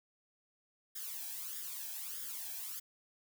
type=noise with flanger; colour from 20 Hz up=blue; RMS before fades=-43 dBFS; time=0.95-2.8 s; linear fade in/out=10 ms; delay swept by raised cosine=0.58 to 1.24 ms; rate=1.6 Hz; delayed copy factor=+0.8; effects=none